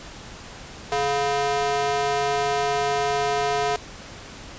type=tone with high-pass filter; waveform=square; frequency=141.2 Hz; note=C#3; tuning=32 cents sharp; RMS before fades=-23 dBFS; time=0.92-3.76 s; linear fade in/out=0 ms; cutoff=570 Hz; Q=2.2; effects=pink hiss -40 dBFS RMS until 4.58 s + resampled to 16000 Hz